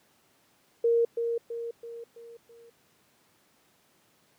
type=tone with echo; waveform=sine; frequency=466.1 Hz; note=A#4; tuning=in tune; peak=-20 dBFS; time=0.84-1.05 s; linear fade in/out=5 ms; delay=330 ms; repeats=5; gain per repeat=-6 dB; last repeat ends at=2.7 s; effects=pink hiss -65 dBFS RMS until 4.38 s + high-pass 150 Hz 12 dB/octave